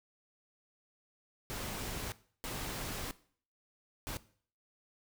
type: noise bursts at uneven times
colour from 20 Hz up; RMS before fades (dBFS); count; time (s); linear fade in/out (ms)
pink; -40; 3; 1.5-2.12 / 2.44-3.11 / 4.07-4.17; 0
effects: noise-tail reverb RT60 0.5 s tail -18 dB re dry